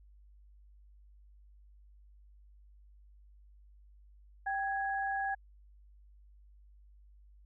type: tone pair together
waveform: sine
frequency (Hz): 784 / 1661.2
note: G5 / G#6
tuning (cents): 0 / 0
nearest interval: octave + minor second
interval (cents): 1300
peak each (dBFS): -33 / -36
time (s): 4.46-5.35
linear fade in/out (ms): 10
effects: added 50 Hz sine -56 dBFS peak until 7.45 s